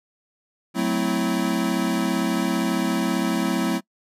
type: chord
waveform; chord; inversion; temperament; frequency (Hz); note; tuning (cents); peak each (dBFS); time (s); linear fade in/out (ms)
square; F# half-diminished seventh; none; equal with one note detuned; 185 / 220 / 257.9 / 329.6; F#3 / A3 / C4 / E4; 0 / 0 / -25 / 0; -27; 0.74-3.81; 50
effects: noise-tail reverb RT60 0.1 s tail -24 dB re dry + resampled to 32000 Hz